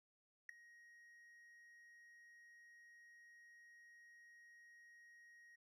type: tone with ADSR envelope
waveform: triangle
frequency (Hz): 1883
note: A#6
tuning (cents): +17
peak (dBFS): -39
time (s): 0.49-5.56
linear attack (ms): 3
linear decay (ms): 4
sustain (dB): -21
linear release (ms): 9
effects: none